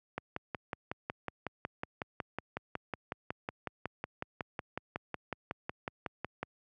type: click train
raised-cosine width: 0.5 ms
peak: -20 dBFS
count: 35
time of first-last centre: 0.18-6.43 s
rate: 5.44 Hz
effects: high-pass 80 Hz 12 dB/octave